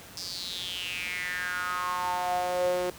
sawtooth tone with high-pass filter sweep, 180 Hz, F#3, 47 cents flat, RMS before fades -31 dBFS, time 0.17-2.9 s, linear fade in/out 0 ms, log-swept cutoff 5200 to 430 Hz, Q 6.7, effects pink hiss -47 dBFS RMS until 2.98 s + high-pass 60 Hz 12 dB/octave

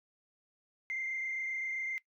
sine tone with frequency modulation, 2093 Hz, C7, in tune, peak -33 dBFS, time 0.9-1.98 s, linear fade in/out 0 ms, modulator 27.6 Hz, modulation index 1.4, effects noise-tail reverb RT60 0.1 s tail -21 dB re dry + tanh soft clip ceiling -29 dBFS

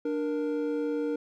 triangle tone pair together, 295.3 / 468.8 Hz, D4 / A#4, +10 / +10 cents, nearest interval minor sixth, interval 800 cents, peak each -28 dBFS, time 0.05-1.16 s, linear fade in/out 5 ms, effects none

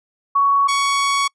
sine / sawtooth tone pair in turn, 1118 / 1118 Hz, C#6 / C#6, +14 / +14 cents, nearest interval unison, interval 0 cents, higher neither, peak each -12 dBFS, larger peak neither, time 0.35-0.68 / 0.68-1.28 s, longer second, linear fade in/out 10 ms, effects noise-tail reverb RT60 0.1 s tail -26 dB re dry + resampled to 22050 Hz

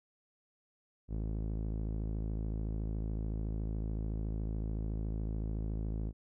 sawtooth tone with low-pass filter, 53.8 Hz, A1, 38 cents flat, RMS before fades -36 dBFS, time 1.08-6.13 s, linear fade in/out 50 ms, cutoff 340 Hz, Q 0.8, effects none

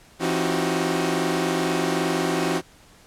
sawtooth tone cluster, 168.6 / 267.1 / 315.6 / 361.1 / 383.5 Hz, E3 / C4 / D#4 / F#4 / G4, +39 / +36 / +25 / -42 / -38 cents, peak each -24 dBFS, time 0.19-2.62 s, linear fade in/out 50 ms, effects pink hiss -52 dBFS RMS until 3.06 s + low-pass 11000 Hz 12 dB/octave

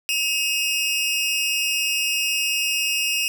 sawtooth tone pair together, 2553 / 2814 Hz, D#7 / F7, +44 / +12 cents, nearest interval major second, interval 168 cents, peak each -20 dBFS, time 0.09-3.28 s, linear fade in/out 0 ms, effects none

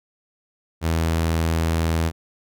sawtooth tone, 81.8 Hz, E2, 13 cents flat, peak -15 dBFS, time 0.81-2.12 s, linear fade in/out 50 ms, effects none

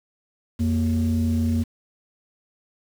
sine tone pair together, 87.31 / 233.1 Hz, F2 / A#3, 0 / 0 cents, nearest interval octave + perfect fourth, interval 1700 cents, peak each -20 dBFS, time 0.59-1.64 s, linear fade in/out 20 ms, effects tanh soft clip ceiling -15 dBFS + 7-bit

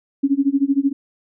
sine tone with tremolo, 277.2 Hz, C#4, in tune, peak -11 dBFS, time 0.23-0.93 s, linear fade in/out 10 ms, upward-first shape sine, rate 13 Hz, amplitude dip 95%, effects none

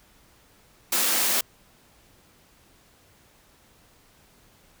white high-pass noise, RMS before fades -23 dBFS, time 0.92-1.41 s, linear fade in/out 5 ms, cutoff 170 Hz, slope 96 dB/octave, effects pink hiss -58 dBFS RMS until 4.8 s

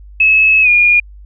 sine tone with pitch glide, 2588 to 2429 Hz, E7 to D#7, -32 to -42 cents, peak -6 dBFS, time 0.2-1 s, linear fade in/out 5 ms, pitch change -110 cents, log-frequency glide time 0.62-0.69 s, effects added 50 Hz sine -33 dBFS peak until 1.25 s

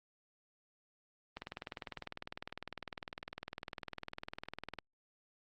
click train, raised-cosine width 0.3 ms, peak -26 dBFS, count 69, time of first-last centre 1.37-4.787 s, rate 19.9 Hz, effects Opus 32 kbps

